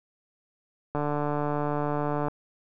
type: click train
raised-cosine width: 1 ms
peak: -15 dBFS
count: 197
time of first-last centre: 0.95-2.283 s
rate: 147 Hz
effects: none